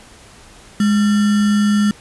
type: tone with sample-and-hold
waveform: sine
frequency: 207.2 Hz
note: G#3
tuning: 4 cents flat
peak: -11 dBFS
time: 0.8-1.91 s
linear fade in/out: 2 ms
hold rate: 1575 Hz
effects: pink hiss -43 dBFS RMS until 2 s + resampled to 24000 Hz